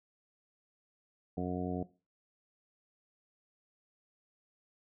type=harmonic tone; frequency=90.2 Hz; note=F#2; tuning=44 cents flat; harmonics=1 / 2 / 3 / 4 / 5 / 6 / 7 / 8; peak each=-42 / -36 / -38 / -43 / -41 / -50 / -46 / -44 dBFS; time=1.37-1.83 s; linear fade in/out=5 ms; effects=noise-tail reverb RT60 0.3 s tail -18 dB re dry